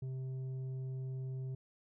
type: tone with tanh clipping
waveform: sine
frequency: 130.81 Hz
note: C3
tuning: in tune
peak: -39 dBFS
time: 0.02-1.55 s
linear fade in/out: 5 ms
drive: 6 dB
effects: none